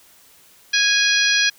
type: harmonic tone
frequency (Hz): 827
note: G#5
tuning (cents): -8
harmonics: 2 / 3 / 4 / 5 / 6 / 7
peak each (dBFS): -19 / -21 / -22 / -23 / -24 / -24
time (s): 0.73-1.5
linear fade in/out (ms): 10
effects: white hiss -51 dBFS RMS until 1.58 s